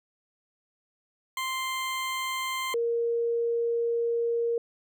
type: tone pair in turn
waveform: 20% pulse / sine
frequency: 1046.5 / 467.4 Hz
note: C6 / A#4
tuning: 0 / +5 cents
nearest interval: octave + major second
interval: 1395 cents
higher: first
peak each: -24 dBFS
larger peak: neither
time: 1.37-2.74 / 2.74-4.58 s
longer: second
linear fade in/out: 2 ms
effects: none